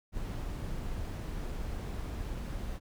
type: noise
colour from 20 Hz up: brown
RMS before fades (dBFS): -37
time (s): 0.12-2.8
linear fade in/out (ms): 50
effects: none